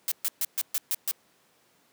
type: noise bursts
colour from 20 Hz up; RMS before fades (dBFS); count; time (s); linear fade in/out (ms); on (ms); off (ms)
blue; -27; 7; 0.08-1.112; 0; 36; 130
effects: pink hiss -64 dBFS RMS until 1.92 s + high-pass 200 Hz 12 dB/octave